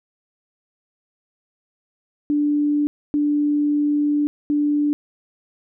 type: tone bursts at uneven times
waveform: sine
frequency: 293.7 Hz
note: D4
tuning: in tune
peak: -16 dBFS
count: 3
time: 2.3-2.87 / 3.14-4.27 / 4.5-4.93 s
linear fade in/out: 0 ms
effects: none